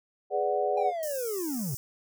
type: chord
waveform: sine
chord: G# half-diminished seventh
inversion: none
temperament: equal with one note detuned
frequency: 415.3 / 495.3 / 587.3 / 740 Hz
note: G#4 / B4 / D5 / F#5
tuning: 0 / +5 / 0 / 0 cents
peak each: -30 / -32 / -30 / -29 dBFS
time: 0.3-0.93 s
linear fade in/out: 50 ms
type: linear sweep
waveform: triangle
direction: down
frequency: 814 to 116.54 Hz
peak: -28 dBFS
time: 0.77-1.75 s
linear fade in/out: 5 ms
type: high-pass noise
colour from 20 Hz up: white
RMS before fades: -39 dBFS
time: 1.03-1.77 s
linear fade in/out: 0 ms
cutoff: 5000 Hz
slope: 96 dB/octave
effects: none